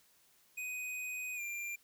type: tone with pitch glide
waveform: square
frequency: 2499 to 2381 Hz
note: D#7 to D7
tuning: +7 to +23 cents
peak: -39 dBFS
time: 0.57-1.76 s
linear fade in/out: 10 ms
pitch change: -84 cents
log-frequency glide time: 1.35-1.41 s
effects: white hiss -68 dBFS RMS until 1.83 s